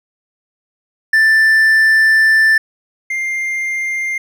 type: tone pair in turn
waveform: triangle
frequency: 1770 / 2105 Hz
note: A6 / C7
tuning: +10 / +10 cents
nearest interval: minor third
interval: 300 cents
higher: second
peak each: -6 / -15 dBFS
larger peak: first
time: 1.13-2.58 / 3.1-4.18 s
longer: first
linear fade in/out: 5 ms
effects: none